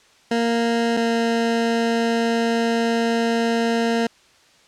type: tone pair in turn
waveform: 20% pulse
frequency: 232.4 / 230.9 Hz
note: A#3 / A#3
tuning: -5 / -16 cents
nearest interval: unison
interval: 11 cents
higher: first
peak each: -13 dBFS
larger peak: neither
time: 0.31-0.97 / 0.97-4.07 s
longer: second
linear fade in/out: 5 ms
effects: white hiss -54 dBFS RMS until 4.67 s + low-pass 6000 Hz 12 dB/octave